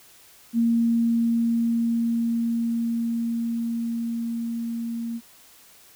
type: tone with level ramp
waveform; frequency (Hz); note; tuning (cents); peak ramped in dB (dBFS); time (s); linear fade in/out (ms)
sine; 231.8; A#3; -10; -17 to -27; 0.53-5.21; 50
effects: white hiss -52 dBFS RMS until 5.95 s